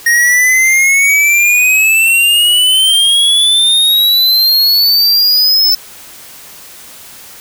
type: exponential sweep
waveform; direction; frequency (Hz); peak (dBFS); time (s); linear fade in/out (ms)
square; up; 1864.7 to 5290; -7; 0.06-5.75; 5
effects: white hiss -34 dBFS RMS until 7.4 s